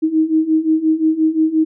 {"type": "beating tone pair", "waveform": "sine", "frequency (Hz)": [313, 318.7], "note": ["D#4", "D#4"], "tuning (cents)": [10, 42], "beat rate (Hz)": 5.7, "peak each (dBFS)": [-17, -14], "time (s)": [0.02, 1.65], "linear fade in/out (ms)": 20, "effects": []}